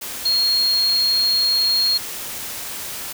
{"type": "tone in noise", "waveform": "sine", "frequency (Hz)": 4266, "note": "C8", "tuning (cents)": 33, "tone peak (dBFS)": -15, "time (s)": [0.25, 1.98], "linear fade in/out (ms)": 10, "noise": "white", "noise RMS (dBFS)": -30, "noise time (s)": [0.01, 3.13], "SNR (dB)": 12, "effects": []}